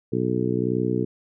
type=harmonic tone; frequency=61.74 Hz; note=B1; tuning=in tune; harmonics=2 / 3 / 4 / 5 / 6 / 7; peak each=-28 / -28 / -28 / -28 / -28 / -28 dBFS; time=0.12-1.05 s; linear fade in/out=10 ms; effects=none